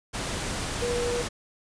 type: tone in noise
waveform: sine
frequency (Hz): 481.7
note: B4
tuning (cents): -43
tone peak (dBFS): -26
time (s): 0.81-1.23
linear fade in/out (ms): 20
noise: pink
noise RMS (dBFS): -31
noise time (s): 0.13-1.29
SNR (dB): +2
effects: resampled to 22050 Hz